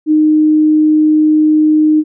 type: tone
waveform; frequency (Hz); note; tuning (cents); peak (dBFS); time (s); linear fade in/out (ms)
sine; 307.7; D#4; -19; -6; 0.06-2.04; 50
effects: none